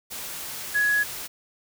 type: tone in noise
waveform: sine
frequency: 1677 Hz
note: G#6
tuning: 16 cents sharp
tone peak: -19 dBFS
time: 0.74-1.04 s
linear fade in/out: 20 ms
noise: white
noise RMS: -35 dBFS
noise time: 0.1-1.28 s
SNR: +13 dB
effects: none